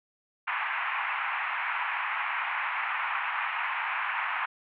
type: band-pass noise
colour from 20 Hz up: pink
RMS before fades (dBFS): -31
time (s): 0.47-4.46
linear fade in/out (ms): 10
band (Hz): 850 to 2600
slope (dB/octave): 48
effects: none